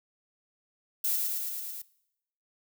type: noise with echo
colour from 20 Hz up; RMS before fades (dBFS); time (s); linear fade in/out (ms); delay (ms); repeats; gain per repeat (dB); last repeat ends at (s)
violet; -28; 1.04-1.16; 5; 110; 6; -2; 1.82
effects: noise-tail reverb RT60 0.8 s tail -21 dB re dry